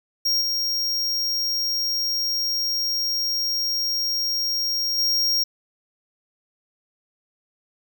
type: tone with level steps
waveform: square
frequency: 5580 Hz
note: F8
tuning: 2 cents flat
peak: -19 / -22 / -19 dBFS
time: 0.25-5.44 s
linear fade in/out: 10 ms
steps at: 0.41 / 4.98 s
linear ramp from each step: 5 ms
effects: none